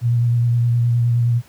sine tone with vibrato, 119.1 Hz, A#2, 38 cents sharp, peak -13 dBFS, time 0.01-1.42 s, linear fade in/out 50 ms, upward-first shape square, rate 9.6 Hz, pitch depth 16 cents each way, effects pink hiss -50 dBFS RMS until 1.48 s + high-pass 60 Hz 12 dB/octave

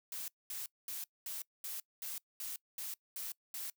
blue noise bursts, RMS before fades -42 dBFS, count 10, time 0.12-3.7 s, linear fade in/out 2 ms, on 160 ms, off 220 ms, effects noise-tail reverb RT60 0.1 s tail -23 dB re dry

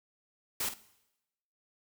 white noise with echo, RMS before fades -33 dBFS, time 0.6-0.69 s, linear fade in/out 5 ms, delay 50 ms, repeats 1, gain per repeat -10 dB, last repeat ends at 0.74 s, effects noise-tail reverb RT60 0.9 s tail -18 dB re dry

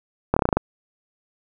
slowing click train, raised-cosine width 1 ms, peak -3 dBFS, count 8, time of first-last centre 0.34-0.57 s, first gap 25 ms, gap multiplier 1.09, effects none

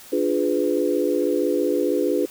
sine chord, D diminished seventh, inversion none, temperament equal with one note detuned, 293.7 / 349.2 / 415.3 / 499.9 Hz, D4 / F4 / Ab4 / Cb5, 0 / 0 / 0 / +21 cents, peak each -24 dBFS, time 0.12-2.26 s, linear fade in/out 10 ms, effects white hiss -44 dBFS RMS until 2.3 s

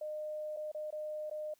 sine tone with dropouts, 610 Hz, D#5, 34 cents flat, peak -37 dBFS, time 0.01-1.54 s, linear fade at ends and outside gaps 5 ms, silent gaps 0.565-0.569 / 0.717-0.746 / 0.906-0.925 / 1.299-1.311 s, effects white hiss -72 dBFS RMS until 1.59 s

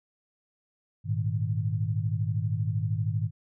sine chord, Ab suspended second, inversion none, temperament equal, 103.83 / 116.54 / 155.56 Hz, Ab2 / Bb2 / Eb3, 0 / 0 / 0 cents, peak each -28 / -30 / -32 dBFS, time 1.04-3.31 s, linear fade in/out 50 ms, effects none

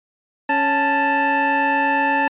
25% pulse tone pair together, 277.2 / 880 Hz, C#4 / A5, 0 / 0 cents, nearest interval octave + minor sixth, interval 2000 cents, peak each -19 / -13 dBFS, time 0.49-2.28 s, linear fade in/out 5 ms, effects resampled to 8000 Hz

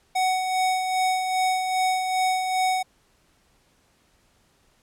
square tone with tremolo, 746 Hz, F#5, 14 cents sharp, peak -20 dBFS, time 0.15-2.83 s, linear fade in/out 10 ms, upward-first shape sine, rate 2.5 Hz, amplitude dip 45%, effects pink hiss -63 dBFS RMS until 4.82 s + low-pass 11000 Hz 12 dB/octave

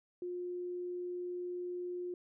sine tone, 356.3 Hz, F4, 35 cents sharp, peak -37 dBFS, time 0.22-2.14 s, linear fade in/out 2 ms, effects none

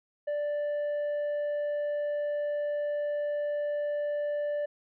sine tone with tanh clipping, 587.3 Hz, D5, in tune, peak -29 dBFS, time 0.27-4.66 s, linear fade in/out 10 ms, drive 4 dB, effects none

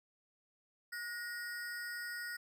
square ring-modulated tone, 1661.2 Hz, G#6, in tune, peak -38 dBFS, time 0.92-2.37 s, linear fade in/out 10 ms, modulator 216 Hz, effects none

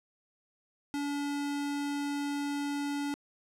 square tone, 286.3 Hz, D4, 44 cents flat, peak -32 dBFS, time 0.94-3.14 s, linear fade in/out 0 ms, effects low-pass 11000 Hz 12 dB/octave

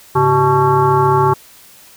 sine tone with frequency modulation, 627 Hz, D#5, 13 cents sharp, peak -9 dBFS, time 0.15-1.34 s, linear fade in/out 10 ms, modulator 244 Hz, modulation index 2.3, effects white hiss -43 dBFS RMS until 1.96 s

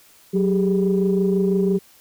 sine tone cluster, 186.2 / 394 / 420 Hz, F#3 / G4 / G#4, +11 / +9 / +19 cents, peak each -18 / -19 / -27 dBFS, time 0.33-1.79 s, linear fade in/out 20 ms, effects tanh soft clip ceiling -8 dBFS + white hiss -52 dBFS RMS until 2 s

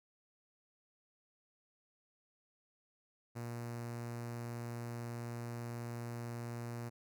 sawtooth tone with notch filter, 118.4 Hz, A#2, 27 cents sharp, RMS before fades -43 dBFS, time 3.35-6.9 s, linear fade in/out 20 ms, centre 3300 Hz, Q 1.4, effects none

